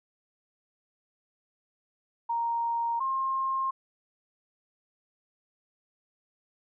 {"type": "tone pair in turn", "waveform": "sine", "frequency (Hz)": [932.3, 1064.8], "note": ["A#5", "C6"], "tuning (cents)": [0, 30], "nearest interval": "major second", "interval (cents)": 230, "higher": "second", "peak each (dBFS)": -26, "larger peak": "neither", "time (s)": [[2.29, 3], [3, 3.71]], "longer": "neither", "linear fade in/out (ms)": 10, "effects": []}